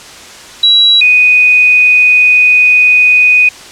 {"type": "tone pair in turn", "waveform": "sine", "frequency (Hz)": [3900, 2487], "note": ["B7", "D#7"], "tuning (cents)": [-23, -1], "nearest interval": "minor sixth", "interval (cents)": 778, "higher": "first", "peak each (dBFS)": -3, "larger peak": "neither", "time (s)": [[0.63, 1.01], [1.01, 3.49]], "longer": "second", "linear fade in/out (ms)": 5, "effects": ["white hiss -31 dBFS RMS until 3.71 s", "low-pass 7000 Hz 12 dB/octave"]}